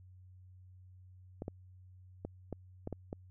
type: clicks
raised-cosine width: 2 ms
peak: -26 dBFS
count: 7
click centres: 1.421 / 1.481 / 2.25 / 2.527 / 2.874 / 2.927 / 3.129 s
effects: added 92 Hz sine -54 dBFS peak until 3.3 s